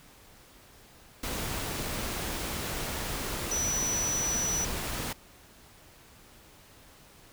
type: tone in noise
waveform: sine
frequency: 5920 Hz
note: F#8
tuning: in tune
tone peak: -28 dBFS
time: 3.51-4.65 s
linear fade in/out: 5 ms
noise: pink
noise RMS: -34 dBFS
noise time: 1.23-5.13 s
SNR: +3 dB
effects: pink hiss -55 dBFS RMS until 7.32 s